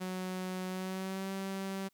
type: tone with pitch glide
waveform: sawtooth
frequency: 185 to 193.3 Hz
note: F#3 to G3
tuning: 0 to -24 cents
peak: -32 dBFS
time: 0-1.89 s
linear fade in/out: 20 ms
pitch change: +76 cents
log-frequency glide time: 0.68-1.31 s
effects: white hiss -75 dBFS RMS until 1.93 s